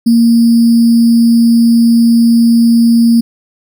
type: tone with sample-and-hold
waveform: sine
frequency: 232.3 Hz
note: A#3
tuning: 6 cents flat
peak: -4 dBFS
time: 0.06-3.21 s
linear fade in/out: 10 ms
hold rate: 4900 Hz
effects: none